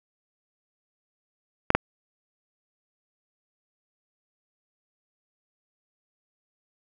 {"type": "clicks", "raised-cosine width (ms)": 0.5, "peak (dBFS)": -3, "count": 2, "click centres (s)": [1.704, 1.75], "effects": []}